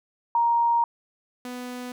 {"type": "tone pair in turn", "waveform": ["sine", "sawtooth"], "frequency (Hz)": [937, 248.2], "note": ["A#5", "B3"], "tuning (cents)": [9, 9], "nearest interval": "octave + major seventh", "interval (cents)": 2300, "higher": "first", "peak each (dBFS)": [-18, -29], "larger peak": "first", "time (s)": [[0.35, 0.84], [1.45, 1.92]], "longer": "first", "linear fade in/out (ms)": 2, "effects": []}